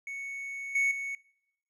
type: tone with level steps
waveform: triangle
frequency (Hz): 2217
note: C#7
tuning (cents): 0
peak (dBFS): -34 / -22 / -31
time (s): 0.07-1.15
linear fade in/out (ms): 2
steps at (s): 0.75 / 0.91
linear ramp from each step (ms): 5
effects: noise-tail reverb RT60 0.8 s tail -23 dB re dry + resampled to 32000 Hz